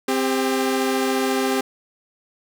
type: tone pair together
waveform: sawtooth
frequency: 261.6 / 399.5 Hz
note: C4 / G4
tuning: 0 / +33 cents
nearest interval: perfect fifth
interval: 733 cents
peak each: -18 dBFS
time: 0.08-1.61 s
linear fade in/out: 5 ms
effects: none